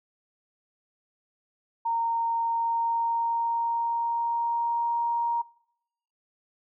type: tone with pitch glide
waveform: sine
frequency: 923 to 938 Hz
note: A#5 to A#5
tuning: -17 to +11 cents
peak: -24 dBFS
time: 1.85-5.42 s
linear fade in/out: 10 ms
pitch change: +28 cents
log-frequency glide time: 2.45-4.97 s
effects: noise-tail reverb RT60 0.8 s tail -23 dB re dry